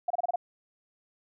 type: tone bursts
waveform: sine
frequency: 707 Hz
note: F5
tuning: 21 cents sharp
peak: -24 dBFS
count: 6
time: 0.08-0.359 s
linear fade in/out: 5 ms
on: 24 ms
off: 27 ms
effects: none